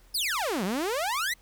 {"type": "exponential two-way sweep", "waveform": "sawtooth", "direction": "down then up", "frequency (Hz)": [5280, 174, 2079], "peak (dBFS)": -23, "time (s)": [0.14, 1.34], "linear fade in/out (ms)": 10, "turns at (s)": 0.64, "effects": ["added 41 Hz sine -56 dBFS peak until 1.41 s", "pink hiss -61 dBFS RMS until 1.41 s"]}